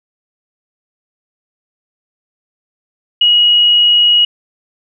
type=tone; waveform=sine; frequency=2900 Hz; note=F#7; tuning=35 cents flat; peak=-6 dBFS; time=3.21-4.25 s; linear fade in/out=5 ms; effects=none